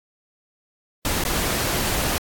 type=noise with dropouts; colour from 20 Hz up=pink; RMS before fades=-23 dBFS; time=1.05-2.18 s; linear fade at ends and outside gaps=0 ms; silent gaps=1.237-1.251 s; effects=AAC 64 kbps